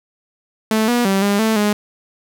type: tone with pitch steps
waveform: sawtooth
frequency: 218.9 / 241.4 / 194.3 / 202 / 221.1 / 208 Hz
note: A3 / B3 / G3 / G#3 / A3 / G#3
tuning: -9 / -39 / -15 / -48 / +9 / +3 cents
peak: -10 dBFS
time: 0.71-1.73 s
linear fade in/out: 2 ms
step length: 170 ms
effects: none